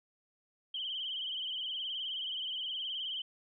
sine tone with vibrato, 3088 Hz, G7, 27 cents flat, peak -35 dBFS, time 0.74-3.22 s, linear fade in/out 5 ms, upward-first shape triangle, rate 19 Hz, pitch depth 97 cents each way, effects none

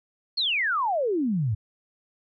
sine exponential sweep, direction down, 4462 to 98 Hz, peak -22 dBFS, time 0.37-1.55 s, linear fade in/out 10 ms, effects none

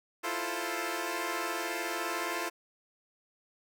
10% pulse chord, F major seventh, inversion third, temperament equal, 329.6 / 349.2 / 440 / 523.3 Hz, E4 / F4 / A4 / C5, 0 / 0 / 0 / 0 cents, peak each -30 / -28 / -30 / -32 dBFS, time 0.23-2.5 s, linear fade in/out 20 ms, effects none

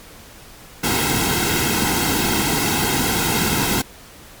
pink noise with comb filter, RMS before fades -19 dBFS, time 0.83-3.82 s, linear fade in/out 10 ms, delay 1.7 ms, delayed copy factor -0.8, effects pink hiss -42 dBFS RMS until 4.4 s + MP3 96 kbps

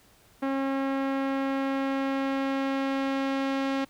sawtooth tone with low-pass filter sweep, 271.2 Hz, C#4, 38 cents flat, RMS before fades -28 dBFS, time 0.42-3.85 s, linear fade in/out 10 ms, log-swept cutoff 1800 to 3600 Hz, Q 0.82, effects pink hiss -59 dBFS RMS until 3.89 s

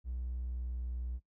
triangle tone with pitch glide, 61.74 to 61.17 Hz, B1 to B1, 0 to -16 cents, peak -33 dBFS, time 0.04-1.2 s, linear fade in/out 50 ms, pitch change -16 cents, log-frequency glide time 0.41-0.82 s, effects noise-tail reverb RT60 0.1 s tail -17 dB re dry + tanh soft clip ceiling -30 dBFS

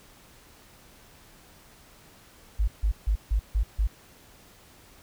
sine tone bursts, 51.91 Hz, G#1, in tune, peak -20 dBFS, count 6, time 2.59-3.874 s, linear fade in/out 10 ms, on 89 ms, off 150 ms, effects pink hiss -54 dBFS RMS until 5.02 s

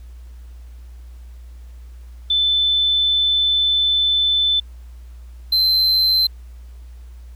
sine / triangle tone pair in turn, 3520 / 4093 Hz, A7 / C8, 0 / -39 cents, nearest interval minor third, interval 261 cents, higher second, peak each -14 / -12 dBFS, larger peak second, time 2.3-4.6 / 5.52-6.27 s, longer first, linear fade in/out 5 ms, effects added 60 Hz sine -35 dBFS peak until 7.35 s + pink hiss -57 dBFS RMS until 7.35 s

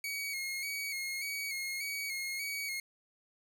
sawtooth tone with vibrato, 2205 Hz, C#7, 10 cents flat, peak -32 dBFS, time 0.04-2.8 s, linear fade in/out 2 ms, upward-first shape square, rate 1.7 Hz, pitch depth 42 cents each way, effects none

